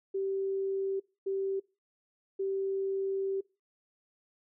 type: tone bursts at uneven times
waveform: sine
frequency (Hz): 388.4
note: G4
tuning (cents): -16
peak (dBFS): -29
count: 3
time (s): 0.14-1 / 1.26-1.6 / 2.39-3.41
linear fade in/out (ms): 10
effects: noise-tail reverb RT60 0.3 s tail -24 dB re dry